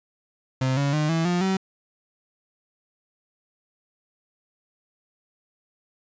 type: tone with pitch steps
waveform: 35% pulse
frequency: 130.81 / 141.01 / 152.01 / 163.86 / 176.64 / 190.41 Hz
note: C3 / C#3 / D#3 / E3 / F3 / F#3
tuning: 0 / +30 / -40 / -10 / +20 / +50 cents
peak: -19 dBFS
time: 0.61-1.57 s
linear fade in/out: 5 ms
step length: 160 ms
effects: resampled to 16000 Hz